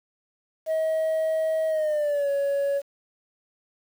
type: tone with pitch glide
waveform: sine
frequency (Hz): 637 to 561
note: D#5 to C#5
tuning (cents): +41 to +21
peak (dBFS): -19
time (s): 0.66-2.82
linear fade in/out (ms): 50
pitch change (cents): -220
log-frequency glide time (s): 1.68-2.29
effects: tanh soft clip ceiling -21 dBFS + 8-bit